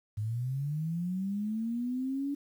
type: linear sweep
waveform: sine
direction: up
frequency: 102.4 to 286.6 Hz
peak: -30 dBFS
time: 0.17-2.35 s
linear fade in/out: 10 ms
effects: 10-bit